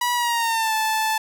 sawtooth tone with pitch glide, 972 to 876 Hz, B5 to A5, -28 to -8 cents, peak -16 dBFS, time 0.01-1.18 s, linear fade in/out 5 ms, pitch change -180 cents, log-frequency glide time 0.14-0.74 s, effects none

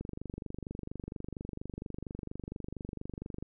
click train, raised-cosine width 3 ms, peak -26 dBFS, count 84, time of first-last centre 0.01-3.426 s, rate 24.3 Hz, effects none

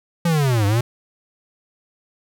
square linear two-way sweep, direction down then up, 174.61 to 98 to 124.1 Hz, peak -16 dBFS, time 0.25-0.81 s, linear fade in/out 5 ms, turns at 0.66 s, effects none

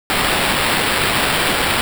violet noise with sample-and-hold, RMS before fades -17 dBFS, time 0.1-1.81 s, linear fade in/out 0 ms, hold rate 6300 Hz, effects none

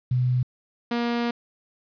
sine / sawtooth tone pair in turn, 125.6 / 237.1 Hz, B2 / A#3, +30 / +30 cents, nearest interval major seventh, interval 1100 cents, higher second, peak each -19 dBFS, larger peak neither, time 0.11-0.43 / 0.91-1.31 s, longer second, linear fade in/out 5 ms, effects resampled to 11025 Hz + 9-bit

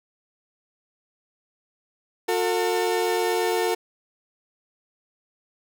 30% pulse tone pair together, 360.9 / 449.6 Hz, F#4 / A4, -43 / +37 cents, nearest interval major third, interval 380 cents, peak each -22 / -21 dBFS, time 2.28-3.75 s, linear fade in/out 10 ms, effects none

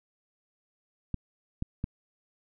clicks, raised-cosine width 5 ms, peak -18 dBFS, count 3, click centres 1.143 / 1.624 / 1.841 s, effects none

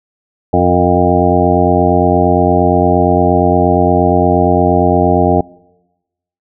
harmonic tone with a mistuned harmonic, 88.6 Hz, F2, 25 cents sharp, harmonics 1 / 2 / 3 / 4 / 5 / 7 / 8 / 9, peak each -16 / -16 / -16 / -16 / -16 / -16 / -16 / -16 dBFS, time 0.53-5.41 s, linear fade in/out 5 ms, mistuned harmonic 5, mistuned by +32 cents, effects noise-tail reverb RT60 1.0 s tail -24 dB re dry

